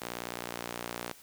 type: tone with high-pass filter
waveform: sawtooth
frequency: 59.4 Hz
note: A#1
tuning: 33 cents sharp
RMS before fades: -40 dBFS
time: 0.01-1.13 s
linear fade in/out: 10 ms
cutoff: 350 Hz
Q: 0.5
effects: white hiss -55 dBFS RMS until 1.22 s